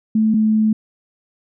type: tone pair in turn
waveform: sine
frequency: 218.4 / 217 Hz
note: A3 / A3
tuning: -13 / -24 cents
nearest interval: unison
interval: 11 cents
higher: first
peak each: -12 dBFS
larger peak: neither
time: 0.15-0.34 / 0.34-0.73 s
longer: second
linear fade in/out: 5 ms
effects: none